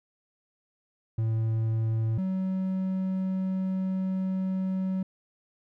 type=tone pair in turn; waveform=triangle; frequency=111.8 / 188.47 Hz; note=A2 / F#3; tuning=+28 / +32 cents; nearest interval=major sixth; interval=904 cents; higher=second; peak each=-22 / -24 dBFS; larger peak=first; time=1.18-2.18 / 2.18-5.03 s; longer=second; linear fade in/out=5 ms; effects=none